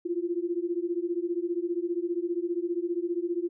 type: beating tone pair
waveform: sine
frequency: 339.1 / 354.1 Hz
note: E4 / F4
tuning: +49 / +24 cents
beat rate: 15 Hz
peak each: -30 dBFS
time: 0.05-3.49 s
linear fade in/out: 10 ms
effects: none